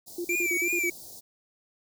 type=band-stop noise; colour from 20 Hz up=white; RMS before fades=-45 dBFS; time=0.06-1.21 s; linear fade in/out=20 ms; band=830 to 4100 Hz; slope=48 dB/octave
type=tone bursts; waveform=sine; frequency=348.4 Hz; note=F4; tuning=4 cents flat; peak=-29 dBFS; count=7; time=0.18-0.901 s; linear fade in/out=5 ms; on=67 ms; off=42 ms
type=tone with vibrato; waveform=square; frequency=2337 Hz; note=D7; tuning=9 cents flat; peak=-26 dBFS; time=0.29-0.9 s; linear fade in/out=5 ms; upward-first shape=triangle; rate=2.8 Hz; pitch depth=86 cents each way
effects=none